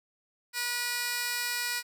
15% pulse tone with high-pass filter, 484.6 Hz, B4, 33 cents flat, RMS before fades -32 dBFS, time 0.53-1.83 s, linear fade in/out 50 ms, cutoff 2400 Hz, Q 0.87, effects none

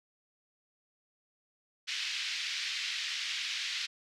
pink band-pass noise, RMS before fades -36 dBFS, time 1.87-3.87 s, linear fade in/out 20 ms, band 2100 to 5200 Hz, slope 24 dB/octave, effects none

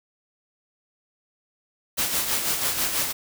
white noise with tremolo, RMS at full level -23 dBFS, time 1.97-3.13 s, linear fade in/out 20 ms, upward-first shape sine, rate 6.1 Hz, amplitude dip 50%, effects none

